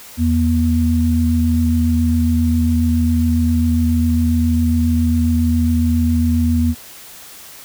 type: tone pair together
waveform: sine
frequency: 82.41 / 239.9 Hz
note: E2 / A#3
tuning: 0 / +50 cents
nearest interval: octave + tritone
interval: 1850 cents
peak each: -15 dBFS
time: 0.17-6.75 s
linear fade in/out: 50 ms
effects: white hiss -38 dBFS RMS until 7.64 s